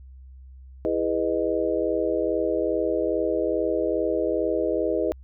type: chord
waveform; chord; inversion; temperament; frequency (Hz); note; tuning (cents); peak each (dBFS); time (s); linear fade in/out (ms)
sine; E major seventh; none; just; 329.6 / 412 / 494.4 / 618.1; E4 / G#4 / B4 / D#5; 0 / -14 / +2 / -12; -27; 0.85-5.12; 0
effects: added 65 Hz sine -42 dBFS peak until 5.23 s